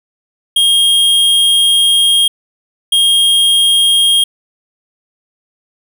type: tone pair in turn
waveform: square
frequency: 3240 / 3240 Hz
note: G#7 / G#7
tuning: -43 / -43 cents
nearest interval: unison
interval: 0 cents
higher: neither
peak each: -8 dBFS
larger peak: neither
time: 0.56-2.28 / 2.92-4.24 s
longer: first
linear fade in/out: 5 ms
effects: none

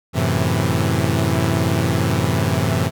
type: chord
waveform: sawtooth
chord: F# half-diminished seventh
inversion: none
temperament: equal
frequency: 92.5 / 110 / 130.81 / 164.81 Hz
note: F#2 / A2 / C3 / E3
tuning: 0 / 0 / 0 / 0 cents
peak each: -18 dBFS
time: 0.13-2.91 s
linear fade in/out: 50 ms
effects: none

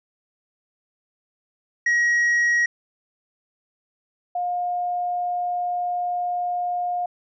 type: tone pair in turn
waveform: triangle / sine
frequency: 1900 / 711.7 Hz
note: A#6 / F5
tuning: +33 / +33 cents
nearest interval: octave + perfect fourth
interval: 1700 cents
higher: first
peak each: -15 / -22 dBFS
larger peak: first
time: 1.86-2.66 / 4.35-7.06 s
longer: second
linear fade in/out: 5 ms
effects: resampled to 16000 Hz

